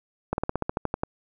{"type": "slowing click train", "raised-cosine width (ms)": 1, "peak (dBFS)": -11, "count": 11, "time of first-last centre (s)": [0.33, 1.035], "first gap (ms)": 51, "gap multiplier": 1.07, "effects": []}